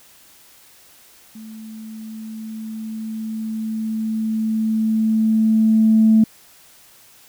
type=tone with level ramp; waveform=sine; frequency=220 Hz; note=A3; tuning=in tune; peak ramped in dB=-34 to -8 dBFS; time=1.35-6.24 s; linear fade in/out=5 ms; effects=tanh soft clip ceiling -4 dBFS + white hiss -49 dBFS RMS until 7.28 s